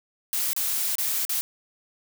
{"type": "noise with dropouts", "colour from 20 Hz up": "blue", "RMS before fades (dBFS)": -26, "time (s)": [0.33, 1.41], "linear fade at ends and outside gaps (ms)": 0, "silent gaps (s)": [[0.532, 0.564], [0.954, 0.983], [1.251, 1.294]], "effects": []}